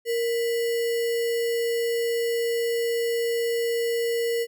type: tone with sample-and-hold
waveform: sine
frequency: 466.2 Hz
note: A#4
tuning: in tune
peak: -22 dBFS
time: 0.05-4.47 s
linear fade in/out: 50 ms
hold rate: 2450 Hz
effects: none